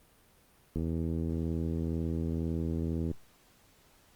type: click train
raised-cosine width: 3 ms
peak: -21 dBFS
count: 194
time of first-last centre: 0.76-3.114 s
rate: 82 Hz
effects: pink hiss -63 dBFS RMS until 4.15 s + Opus 32 kbps